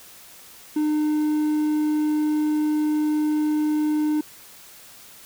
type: tone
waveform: triangle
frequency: 303.5 Hz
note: D#4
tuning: 43 cents flat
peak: -17 dBFS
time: 0.76-4.21 s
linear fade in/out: 5 ms
effects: white hiss -46 dBFS RMS until 5.25 s